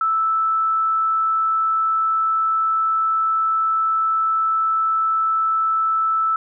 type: tone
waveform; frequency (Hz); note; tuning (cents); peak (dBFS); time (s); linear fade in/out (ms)
sine; 1316; E6; -3; -16; 0.01-6.36; 2
effects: none